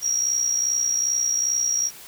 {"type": "tone with amplitude modulation", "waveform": "sine", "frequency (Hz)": 5670, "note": "F8", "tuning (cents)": 25, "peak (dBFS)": -17, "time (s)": [0.01, 1.91], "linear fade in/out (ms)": 50, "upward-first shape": "sine", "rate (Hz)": 62.5, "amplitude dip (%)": 60, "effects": ["white hiss -43 dBFS RMS until 2.07 s"]}